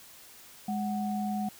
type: tone pair together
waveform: sine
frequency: 207.7 / 741.5 Hz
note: G#3 / F#5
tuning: 0 / +4 cents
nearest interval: octave + minor seventh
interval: 2204 cents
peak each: -30 / -34 dBFS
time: 0.68-1.49 s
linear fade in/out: 5 ms
effects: white hiss -52 dBFS RMS until 1.59 s